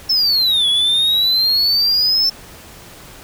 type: exponential two-way sweep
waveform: triangle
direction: down then up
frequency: 5340 to 3354 to 5340 Hz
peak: -11 dBFS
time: 0.09-2.3 s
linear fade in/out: 10 ms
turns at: 0.68 s
effects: pink hiss -39 dBFS RMS until 3.23 s